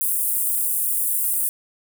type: high-pass noise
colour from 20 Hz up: pink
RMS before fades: -22 dBFS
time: 0.01-1.49 s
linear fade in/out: 0 ms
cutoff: 9000 Hz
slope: 48 dB/octave
effects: none